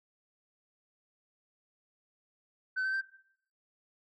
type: tone with pitch steps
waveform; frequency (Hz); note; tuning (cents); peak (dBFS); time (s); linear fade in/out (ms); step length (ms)
sine; 1521 / 1543.1 / 1565.6; F#6 / G6 / G6; +47 / -28 / -3; -27; 2.76-3.018; 20; 86
effects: noise-tail reverb RT60 0.6 s tail -17 dB re dry + tanh soft clip ceiling -28 dBFS